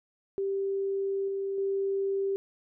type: tone with level steps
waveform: sine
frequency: 392 Hz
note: G4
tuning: in tune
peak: -27 / -29 / -26 dBFS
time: 0.38-2.36 s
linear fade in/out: 0 ms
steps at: 1.28 / 1.58 s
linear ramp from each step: 2 ms
effects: none